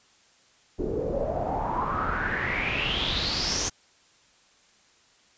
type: noise with low-pass filter sweep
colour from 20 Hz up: pink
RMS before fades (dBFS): -28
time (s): 0.78-3.7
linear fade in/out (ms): 20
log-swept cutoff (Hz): 380 to 6500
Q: 7.2
effects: white hiss -60 dBFS RMS until 5.37 s + resampled to 16000 Hz